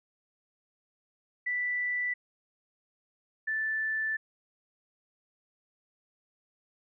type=tone pair in turn; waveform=sine; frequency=1974 / 1758.6 Hz; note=B6 / A6; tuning=-1 / -1 cents; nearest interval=major second; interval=200 cents; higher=first; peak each=-28 dBFS; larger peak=neither; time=1.46-2.14 / 3.47-4.17 s; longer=second; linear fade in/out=10 ms; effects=none